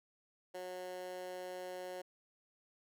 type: tone with high-pass filter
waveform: 15% pulse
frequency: 182.4 Hz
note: F#3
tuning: 24 cents flat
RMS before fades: -45 dBFS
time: 0.54-2.02 s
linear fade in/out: 10 ms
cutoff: 470 Hz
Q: 2.3
effects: none